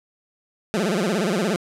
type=tone with vibrato; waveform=20% pulse; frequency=196 Hz; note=G3; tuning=in tune; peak=-15 dBFS; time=0.74-1.56 s; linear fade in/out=0 ms; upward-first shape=sine; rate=17 Hz; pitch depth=240 cents each way; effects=low-pass 10000 Hz 12 dB/octave